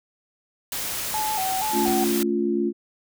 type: noise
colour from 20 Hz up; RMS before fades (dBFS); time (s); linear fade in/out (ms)
white; -29; 0.72-2.23; 2
type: tone with vibrato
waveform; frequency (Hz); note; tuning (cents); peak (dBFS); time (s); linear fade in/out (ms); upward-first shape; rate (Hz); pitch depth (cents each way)
sine; 809; G#5; -46; -24; 1.14-2.04; 0; square; 2.1; 110
type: chord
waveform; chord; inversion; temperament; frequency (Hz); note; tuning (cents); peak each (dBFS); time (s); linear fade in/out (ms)
sine; A augmented; none; equal with one note detuned; 220 / 281.1 / 349.2; A3 / C#4 / E#4; 0 / +24 / 0; -25 / -27 / -23; 1.72-2.73; 50
type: noise with exponential decay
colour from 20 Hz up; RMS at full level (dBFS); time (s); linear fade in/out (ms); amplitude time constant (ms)
pink; -31; 1.87-2.1; 1; 50
effects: none